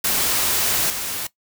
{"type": "noise with level steps", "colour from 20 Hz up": "white", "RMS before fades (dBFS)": [-20, -27], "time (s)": [0.04, 1.27], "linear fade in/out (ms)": 5, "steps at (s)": 0.9, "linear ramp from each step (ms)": 2, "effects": ["noise-tail reverb RT60 0.1 s tail -18 dB re dry"]}